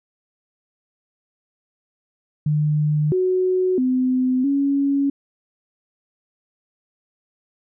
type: tone with pitch steps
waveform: sine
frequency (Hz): 150.6 / 369.6 / 255.5 / 279.1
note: D3 / F#4 / C4 / C#4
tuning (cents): +44 / -2 / -41 / +12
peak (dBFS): -16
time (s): 2.46-5.1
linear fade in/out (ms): 5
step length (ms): 660
effects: none